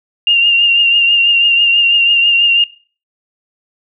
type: tone with vibrato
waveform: sine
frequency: 2794 Hz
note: F7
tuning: in tune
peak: -7 dBFS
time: 0.27-2.64 s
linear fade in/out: 2 ms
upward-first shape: triangle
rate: 6.1 Hz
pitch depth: 36 cents each way
effects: noise-tail reverb RT60 0.4 s tail -20 dB re dry